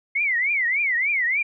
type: tone with vibrato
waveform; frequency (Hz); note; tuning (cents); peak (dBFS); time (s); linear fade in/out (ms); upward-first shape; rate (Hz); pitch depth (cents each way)
sine; 2116; C7; +19; -19; 0.15-1.43; 10; triangle; 3.4; 250
effects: none